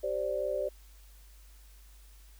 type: chord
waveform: sine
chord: G suspended fourth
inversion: none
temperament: equal with one note detuned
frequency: 390 / 523.3 / 587.3 Hz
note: G4 / C5 / D5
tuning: -9 / 0 / 0 cents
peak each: -37 / -34 / -32 dBFS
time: 0.03-0.69 s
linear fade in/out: 10 ms
effects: added 50 Hz sine -52 dBFS peak until 2.39 s + white hiss -62 dBFS RMS until 2.39 s